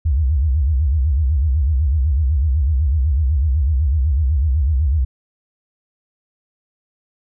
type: tone with vibrato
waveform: sine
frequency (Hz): 71.3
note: C#2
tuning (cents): +49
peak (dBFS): -13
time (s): 0.05-5.05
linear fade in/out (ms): 10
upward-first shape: sine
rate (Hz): 8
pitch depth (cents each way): 240
effects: none